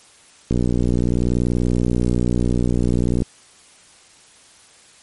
click train, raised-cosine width 3 ms, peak -6 dBFS, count 165, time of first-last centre 0.51-3.221 s, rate 60.5 Hz, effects white hiss -49 dBFS RMS until 5.02 s + MP3 48 kbps

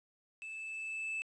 triangle tone with level ramp, 2627 Hz, E7, 7 cents flat, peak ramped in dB -41 to -33 dBFS, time 0.42-1.22 s, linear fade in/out 0 ms, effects resampled to 22050 Hz + 11-bit

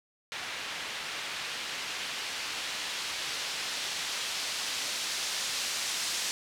blue noise with low-pass filter sweep, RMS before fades -35 dBFS, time 0.32-6.31 s, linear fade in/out 0 ms, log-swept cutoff 2600 to 5300 Hz, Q 0.86, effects none

